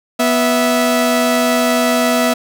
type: tone pair together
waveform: sawtooth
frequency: 245.3 / 656 Hz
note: B3 / E5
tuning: -12 / -9 cents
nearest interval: octave + perfect fourth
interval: 1703 cents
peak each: -11 dBFS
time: 0.19-2.34 s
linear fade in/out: 10 ms
effects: none